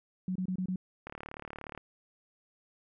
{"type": "tone bursts", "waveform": "sine", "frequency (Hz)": 184.9, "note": "F#3", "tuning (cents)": -1, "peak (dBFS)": -30, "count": 5, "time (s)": [0.28, 0.759], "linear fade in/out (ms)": 2, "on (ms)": 75, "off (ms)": 26}
{"type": "click train", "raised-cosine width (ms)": 0.5, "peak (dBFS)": -26, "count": 27, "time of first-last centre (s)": [1.07, 1.777], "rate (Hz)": 36.8}
{"effects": []}